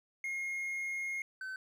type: tone pair in turn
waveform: triangle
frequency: 2146 / 1528.5 Hz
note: C7 / G6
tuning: +43 / -44 cents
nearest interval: tritone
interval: 587 cents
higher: first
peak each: -33 / -37 dBFS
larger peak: first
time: 0.24-1.22 / 1.41-1.56 s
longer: first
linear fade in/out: 2 ms
effects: none